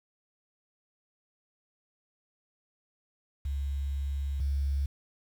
sine tone pair in turn, 69.6 / 69.6 Hz, C#2 / C#2, +8 / +8 cents, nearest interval unison, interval 0 cents, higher neither, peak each -29 / -26 dBFS, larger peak second, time 3.45-4.4 / 4.4-4.86 s, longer first, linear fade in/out 5 ms, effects 9-bit

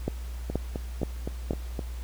two click trains, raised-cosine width 2 ms, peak -13 / -18 dBFS, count 4 / 6, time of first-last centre 0.08-1.509 / 0.5-1.792 s, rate 2.1 / 3.87 Hz, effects added 60 Hz sine -33 dBFS peak until 2.03 s + pink hiss -50 dBFS RMS until 2.03 s

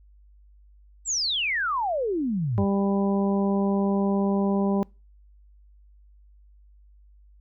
sine exponential sweep, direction down, 7902 to 83.4 Hz, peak -23 dBFS, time 1.05-2.66 s, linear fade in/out 50 ms
harmonic tone, 198.1 Hz, G3, 18 cents sharp, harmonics 1 / 2 / 3 / 4 / 5, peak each -22 / -28 / -32 / -34 / -36 dBFS, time 2.58-4.83 s, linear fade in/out 0 ms
effects noise-tail reverb RT60 0.3 s tail -26 dB re dry + added 50 Hz sine -51 dBFS peak until 7.4 s

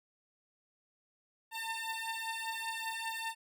15% pulse beating tone pair, 898 / 903.1 Hz, A5 / A5, +35 / +45 cents, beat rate 5.1 Hz, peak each -34 / -33 dBFS, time 1.51-3.35 s, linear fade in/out 50 ms, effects none

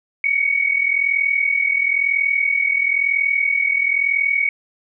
sine tone pair together, 2207 / 2248 Hz, C#7 / C#7, -8 / +24 cents, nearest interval unison, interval 32 cents, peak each -20 / -17 dBFS, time 0.24-4.49 s, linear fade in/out 2 ms, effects none

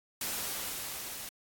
white noise with level ramp, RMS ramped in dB -34 to -42 dBFS, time 0.21-1.29 s, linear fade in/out 2 ms, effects AAC 64 kbps

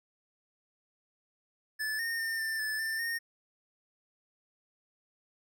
square tone with pitch steps, 1740 / 1836 / 1811 / 1786 / 1742 / 1786 / 1842 Hz, A6 / A#6 / A6 / A6 / A6 / A6 / A#6, -20 / -27 / +49 / +25 / -18 / +25 / -21 cents, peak -32 dBFS, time 1.79-3.19 s, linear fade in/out 20 ms, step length 200 ms, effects none

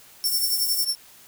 sawtooth tone with tremolo, 5420 Hz, E8, 47 cents sharp, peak -17 dBFS, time 0.24-0.95 s, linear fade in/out 0 ms, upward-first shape triangle, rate 11 Hz, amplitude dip 85%
white high-pass noise, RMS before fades -27 dBFS, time 0.25-0.85 s, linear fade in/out 10 ms, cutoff 8000 Hz, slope 48 dB/octave
effects white hiss -50 dBFS RMS until 1.27 s

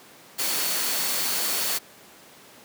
sine tone in noise, 4435 Hz, C#8, in tune, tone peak -34 dBFS, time 0.38-1.79 s, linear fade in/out 20 ms, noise white, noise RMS -26 dBFS, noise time 0.38-1.79 s, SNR -11 dB, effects pink hiss -49 dBFS RMS until 2.64 s + high-pass 200 Hz 12 dB/octave

